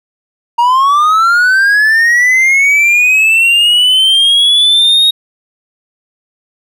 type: linear sweep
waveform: triangle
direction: up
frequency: 932.3 to 3772 Hz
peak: -4 dBFS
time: 0.58-5.11 s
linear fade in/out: 10 ms
effects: none